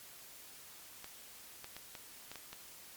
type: clicks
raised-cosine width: 0.2 ms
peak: -28 dBFS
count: 7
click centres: 1.044 / 1.644 / 1.766 / 1.952 / 2.316 / 2.357 / 2.53 s
effects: white hiss -54 dBFS RMS until 2.96 s + MP3 96 kbps